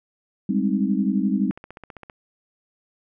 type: chord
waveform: sine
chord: Ab major seventh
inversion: third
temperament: equal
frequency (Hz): 196 / 207.7 / 261.6 / 311.1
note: G3 / Ab3 / C4 / Eb4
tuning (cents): 0 / 0 / 0 / 0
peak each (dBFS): -22 / -24 / -25 / -28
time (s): 0.49-1.51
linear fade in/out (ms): 5
type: click train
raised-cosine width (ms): 0.5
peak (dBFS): -24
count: 10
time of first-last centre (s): 1.51-2.098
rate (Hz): 15.3
effects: none